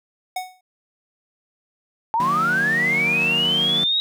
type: tone with exponential decay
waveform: square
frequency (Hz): 740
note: F#5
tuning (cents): 0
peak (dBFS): -22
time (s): 0.36-0.61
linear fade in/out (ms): 5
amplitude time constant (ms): 53
type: linear sweep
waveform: sine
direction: up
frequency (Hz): 870 to 3828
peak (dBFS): -17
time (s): 2.14-4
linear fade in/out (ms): 0
type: chord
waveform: sawtooth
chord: D# minor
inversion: none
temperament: equal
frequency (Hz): 155.56 / 185 / 233.1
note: D#3 / F#3 / A#3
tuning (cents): 0 / 0 / 0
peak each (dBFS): -27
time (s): 2.2-3.84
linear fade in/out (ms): 2
effects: none

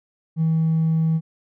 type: tone with hard clipping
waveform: sine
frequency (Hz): 161.2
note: E3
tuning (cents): -38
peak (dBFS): -17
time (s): 0.36-1.21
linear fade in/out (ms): 50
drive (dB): 1
effects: none

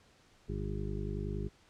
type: harmonic tone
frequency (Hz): 50.7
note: G#1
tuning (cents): -41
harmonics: 1 / 2 / 3 / 4 / 6 / 7 / 8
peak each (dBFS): -38 / -41 / -41 / -43 / -49 / -45 / -44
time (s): 0.48-1.49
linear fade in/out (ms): 20
effects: pink hiss -64 dBFS RMS until 1.69 s + low-pass 7000 Hz 12 dB/octave

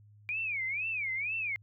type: tone with vibrato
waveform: sine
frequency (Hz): 2349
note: D7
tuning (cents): 0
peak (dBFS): -31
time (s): 0.29-1.56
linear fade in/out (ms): 0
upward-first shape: sine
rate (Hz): 2.1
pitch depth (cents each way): 230
effects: added 104 Hz sine -55 dBFS peak until 1.62 s

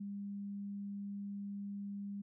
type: tone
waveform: sine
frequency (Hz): 201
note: G3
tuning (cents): +44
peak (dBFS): -40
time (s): 0-2.22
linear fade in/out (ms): 10
effects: none

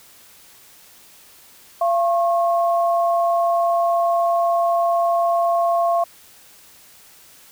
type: tone pair together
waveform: sine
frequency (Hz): 684 / 1085.8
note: F5 / C#6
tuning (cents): -36 / -36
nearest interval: minor sixth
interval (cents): 800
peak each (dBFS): -16 / -23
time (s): 1.81-6.04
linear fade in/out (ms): 5
effects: white hiss -48 dBFS RMS until 7.51 s

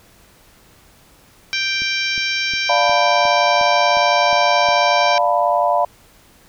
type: harmonic tone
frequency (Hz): 784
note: G5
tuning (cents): 0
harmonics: 2 / 3 / 4 / 5 / 6 / 7 / 8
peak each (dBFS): -26 / -21 / -27 / -27 / -30 / -26 / -35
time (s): 1.53-5.18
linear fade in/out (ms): 0
type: click train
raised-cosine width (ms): 3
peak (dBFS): -23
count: 9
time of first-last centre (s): 1.82-4.687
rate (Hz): 2.79
type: chord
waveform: sine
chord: B half-diminished seventh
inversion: first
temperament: equal with one note detuned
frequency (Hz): 587.3 / 698.5 / 889.2 / 987.8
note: D5 / F5 / A5 / B5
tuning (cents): 0 / 0 / +18 / 0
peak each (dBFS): -19 / -17 / -22 / -19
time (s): 2.69-5.85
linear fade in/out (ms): 5
effects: pink hiss -50 dBFS RMS until 6.48 s

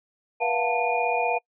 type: tone cluster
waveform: sine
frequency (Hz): 484.6 / 684 / 720 / 888 / 2439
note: B4 / F5 / F#5 / A5 / D#7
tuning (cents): -33 / -36 / -47 / +16 / -35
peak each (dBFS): -28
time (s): 0.4-1.39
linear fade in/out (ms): 20
effects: noise-tail reverb RT60 0.1 s tail -26 dB re dry

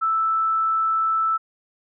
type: tone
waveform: sine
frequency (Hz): 1318.5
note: E6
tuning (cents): 0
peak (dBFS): -18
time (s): 0.01-1.38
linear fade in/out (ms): 20
effects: none

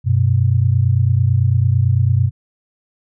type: tone pair together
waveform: sine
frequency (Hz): 96 / 124.99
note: G2 / B2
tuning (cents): -36 / +21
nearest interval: perfect fourth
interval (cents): 457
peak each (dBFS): -14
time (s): 0.04-2.31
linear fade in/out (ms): 50
effects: none

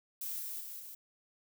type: noise with level steps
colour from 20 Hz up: violet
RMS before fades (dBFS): -39 / -41 / -45 / -48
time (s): 0.21-0.95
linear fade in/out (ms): 5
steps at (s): 0.39 / 0.6 / 0.79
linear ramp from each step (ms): 10
effects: none

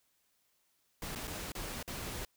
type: noise with dropouts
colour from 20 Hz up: pink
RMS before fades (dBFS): -41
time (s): 1.02-2.25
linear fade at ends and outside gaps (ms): 2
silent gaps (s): 1.151-1.158 / 1.273-1.277 / 1.52-1.551 / 1.828-1.877
effects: white hiss -75 dBFS RMS until 2.36 s

